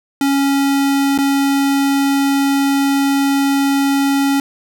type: tone with dropouts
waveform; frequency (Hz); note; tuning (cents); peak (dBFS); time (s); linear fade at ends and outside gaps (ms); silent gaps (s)
square; 277.2; C#4; 0; -13; 0.21-4.4; 2; 1.178-1.186
effects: none